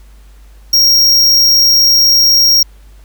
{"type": "tone", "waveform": "square", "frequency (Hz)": 5588, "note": "F8", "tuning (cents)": 0, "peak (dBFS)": -6, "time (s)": [0.73, 2.63], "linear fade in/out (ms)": 5, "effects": ["added 50 Hz sine -36 dBFS peak until 3.04 s", "pink hiss -50 dBFS RMS until 3.04 s"]}